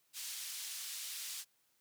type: band-pass noise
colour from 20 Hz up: pink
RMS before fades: -44 dBFS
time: 0.13-1.45 s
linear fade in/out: 50 ms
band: 3700 to 14000 Hz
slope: 12 dB/octave
effects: white hiss -75 dBFS RMS until 1.8 s + high-pass 60 Hz 12 dB/octave